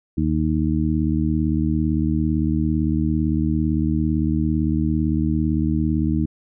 harmonic tone, 77.78 Hz, D#2, in tune, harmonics 1 / 2 / 3 / 4, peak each -23 / -23 / -23 / -23 dBFS, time 0.17-6.26 s, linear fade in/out 10 ms, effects none

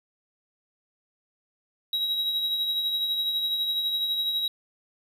triangle tone with tremolo, 3847 Hz, B7, 46 cents flat, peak -21 dBFS, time 1.93-4.48 s, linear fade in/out 2 ms, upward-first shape triangle, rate 12 Hz, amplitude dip 45%, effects none

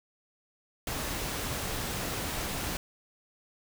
pink noise, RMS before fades -34 dBFS, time 0.87-2.77 s, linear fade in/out 2 ms, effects none

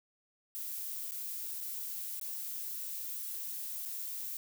violet noise with dropouts, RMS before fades -40 dBFS, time 0.55-4.37 s, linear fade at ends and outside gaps 0 ms, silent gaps 1.11-1.119 / 1.605-1.61 / 2.197-2.213 / 3.853-3.858 s, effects none

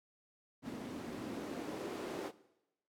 white noise with band-pass filter sweep, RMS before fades -43 dBFS, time 0.62-2.32 s, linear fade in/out 50 ms, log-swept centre 210 to 400 Hz, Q 2, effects noise-tail reverb RT60 0.9 s tail -18 dB re dry

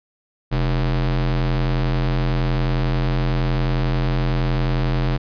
square ring-modulated tone, 85 Hz, F2, 46 cents flat, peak -15 dBFS, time 0.51-5.18 s, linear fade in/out 20 ms, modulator 45.5 Hz, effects resampled to 11025 Hz

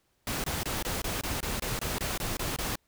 pink noise bursts, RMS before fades -32 dBFS, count 13, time 0.27-2.756 s, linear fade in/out 2 ms, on 170 ms, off 23 ms, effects pink hiss -72 dBFS RMS until 2.87 s

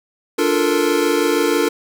square chord, Bb major seventh, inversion first, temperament equal, 293.7 / 349.2 / 440 / 466.2 Hz, D4 / F4 / A4 / Bb4, 0 / 0 / 0 / 0 cents, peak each -21 dBFS, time 0.38-1.69 s, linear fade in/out 10 ms, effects none

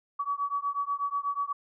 sine beating tone pair, 1133 / 1141.2 Hz, C#6 / C#6, +37 / +50 cents, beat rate 8.2 Hz, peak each -31 dBFS, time 0.19-1.53 s, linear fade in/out 10 ms, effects none

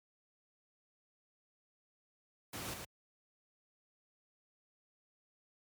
pink noise with echo, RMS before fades -43 dBFS, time 2.53-2.74 s, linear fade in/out 5 ms, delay 110 ms, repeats 1, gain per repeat -3 dB, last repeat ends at 2.85 s, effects high-pass 80 Hz 12 dB/octave + MP3 96 kbps

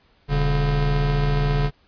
square tone pair together, 40.25 / 142.7 Hz, E1 / D3, -41 / -49 cents, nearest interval octave + minor seventh, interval 2192 cents, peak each -22 / -21 dBFS, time 0.28-1.71 s, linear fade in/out 50 ms, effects pink hiss -60 dBFS RMS until 1.87 s + resampled to 11025 Hz

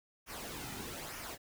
pink noise with flanger, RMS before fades -44 dBFS, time 0.26-1.38 s, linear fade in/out 50 ms, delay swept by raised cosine 0.24 to 1.84 ms, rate 1.1 Hz, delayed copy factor -0.55, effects none

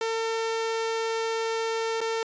sawtooth tone with dropouts, 451.4 Hz, A4, 44 cents sharp, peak -22 dBFS, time 0.01-2.23 s, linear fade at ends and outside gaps 2 ms, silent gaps 2.006-2.013 s, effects resampled to 16000 Hz

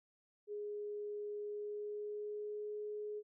sine tone with pitch glide, 415.3 to 420.1 Hz, G#4 to G#4, 0 to +20 cents, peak -40 dBFS, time 0.47-3.23 s, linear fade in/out 50 ms, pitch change +20 cents, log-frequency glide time 1.42-2.75 s, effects none

